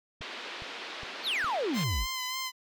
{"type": "band-pass noise", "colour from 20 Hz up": "white", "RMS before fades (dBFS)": -41, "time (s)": [0.21, 1.84], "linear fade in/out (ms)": 5, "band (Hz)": [260, 3900], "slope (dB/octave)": 24}
{"type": "click train", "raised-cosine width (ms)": 5, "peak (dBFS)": -34, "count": 4, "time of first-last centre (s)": [0.21, 1.445], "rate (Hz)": 2.43}
{"type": "exponential sweep", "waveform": "triangle", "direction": "down", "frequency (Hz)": [4774, 38.89], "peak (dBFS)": -26, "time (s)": [1.23, 2.07], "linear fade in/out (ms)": 50}
{"type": "tone with vibrato", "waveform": "10% pulse", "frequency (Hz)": 1029, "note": "C6", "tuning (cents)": -29, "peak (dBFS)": -24, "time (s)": [1.73, 2.52], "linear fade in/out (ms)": 50, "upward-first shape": "sine", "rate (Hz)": 3.4, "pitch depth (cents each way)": 36}
{"effects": []}